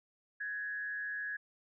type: tone with frequency modulation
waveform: sine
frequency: 1673 Hz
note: G#6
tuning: 12 cents sharp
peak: -36 dBFS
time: 0.4-1.37 s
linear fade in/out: 10 ms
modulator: 149 Hz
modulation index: 0.46
effects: none